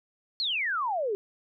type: exponential sweep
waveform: sine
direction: down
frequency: 4400 to 386.1 Hz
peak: -26 dBFS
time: 0.4-1.15 s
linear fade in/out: 0 ms
effects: none